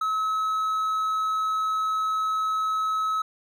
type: tone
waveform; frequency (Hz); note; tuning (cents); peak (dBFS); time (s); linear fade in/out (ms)
triangle; 1288; E6; -41; -21; 0.01-3.22; 5
effects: none